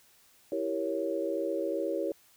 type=chord; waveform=sine; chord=E diminished seventh; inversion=none; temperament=equal; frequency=329.6 / 392 / 466.2 / 554.4 Hz; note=E4 / G4 / Bb4 / Db5; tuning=0 / 0 / 0 / 0 cents; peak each=-34 / -35 / -36 / -33 dBFS; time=0.52-2.12 s; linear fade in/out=2 ms; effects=white hiss -62 dBFS RMS until 2.36 s